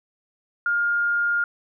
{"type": "tone", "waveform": "sine", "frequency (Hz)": 1413, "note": "F6", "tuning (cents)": 20, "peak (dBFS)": -19, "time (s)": [0.66, 1.44], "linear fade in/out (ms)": 2, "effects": []}